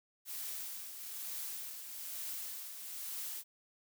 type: noise with tremolo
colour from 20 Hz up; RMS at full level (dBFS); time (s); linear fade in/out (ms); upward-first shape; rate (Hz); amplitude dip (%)
blue; -41; 0.25-3.44; 50; triangle; 1.1; 55
effects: none